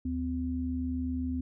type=tone pair together; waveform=sine; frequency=76 / 255.6 Hz; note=D#2 / C4; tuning=-40 / -40 cents; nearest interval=octave + major sixth; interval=2100 cents; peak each=-34 / -31 dBFS; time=0.05-1.41 s; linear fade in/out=5 ms; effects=none